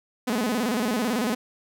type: tone with vibrato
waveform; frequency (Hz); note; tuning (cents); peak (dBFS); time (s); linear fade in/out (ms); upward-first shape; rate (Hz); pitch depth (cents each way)
sawtooth; 230.7; A#3; -18; -19; 0.27-1.35; 10; square; 18; 150
effects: none